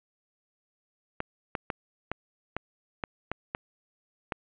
clicks, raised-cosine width 0.5 ms, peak -15 dBFS, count 9, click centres 1.204 / 1.552 / 1.702 / 2.116 / 2.566 / 3.038 / 3.316 / 3.549 / 4.322 s, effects resampled to 8000 Hz + 9-bit

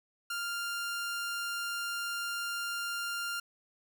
sawtooth tone, 1396.9 Hz, F6, in tune, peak -30 dBFS, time 0.3-3.4 s, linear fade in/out 5 ms, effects none

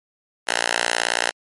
5% pulse tone with high-pass filter, 58.5 Hz, A#1, 7 cents sharp, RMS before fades -22 dBFS, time 0.47-1.31 s, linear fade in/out 10 ms, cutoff 1100 Hz, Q 0.83, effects MP3 48 kbps

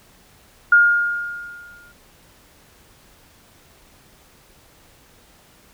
sine tone with exponential decay, 1418 Hz, F6, 26 cents sharp, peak -7 dBFS, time 0.72-1.92 s, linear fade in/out 5 ms, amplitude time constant 260 ms, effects pink hiss -52 dBFS RMS until 5.73 s

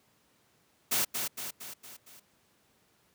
white noise with echo, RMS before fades -28 dBFS, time 0.91-1.05 s, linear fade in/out 10 ms, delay 230 ms, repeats 5, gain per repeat -5 dB, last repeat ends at 2.2 s, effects pink hiss -68 dBFS RMS until 3.14 s + high-pass 100 Hz 12 dB/octave

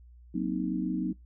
sine chord, C half-diminished seventh, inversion second, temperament equal with one note detuned, 185 / 235.2 / 261.6 / 311.1 Hz, Gb3 / Bb3 / C4 / Eb4, 0 / +16 / 0 / 0 cents, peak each -32 / -35 / -34 / -33 dBFS, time 0.34-1.13 s, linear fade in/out 10 ms, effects noise-tail reverb RT60 0.2 s tail -26 dB re dry + added 60 Hz sine -50 dBFS peak until 1.25 s

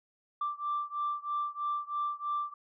sine beating tone pair, 1174.7 / 1177.8 Hz, D6 / D6, 0 / +5 cents, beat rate 3.1 Hz, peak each -33 / -34 dBFS, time 0.41-2.54 s, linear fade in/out 5 ms, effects tanh soft clip ceiling -25 dBFS

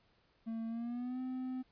triangle tone with pitch glide, 226 to 256.6 Hz, A3 to C4, +47 to -34 cents, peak -35 dBFS, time 0.46-1.63 s, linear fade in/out 20 ms, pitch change +219 cents, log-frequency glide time 0.67-1.2 s, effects pink hiss -72 dBFS RMS until 1.71 s + resampled to 11025 Hz

